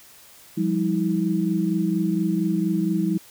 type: tone cluster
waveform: sine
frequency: 175.1 / 199.4 / 321.2 Hz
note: F3 / G3 / E4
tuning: +5 / +30 / -45 cents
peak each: -24 dBFS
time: 0.57-3.18 s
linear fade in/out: 10 ms
effects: white hiss -49 dBFS RMS until 3.3 s